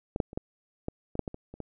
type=clicks; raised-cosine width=2 ms; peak=-17 / -11 / -30 / -17 / -18 / -23 / -12 / -20 / -26 / -30 / -23 dBFS; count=11; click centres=0.161 / 0.202 / 0.331 / 0.375 / 0.884 / 1.154 / 1.193 / 1.278 / 1.344 / 1.54 / 1.603 s; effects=none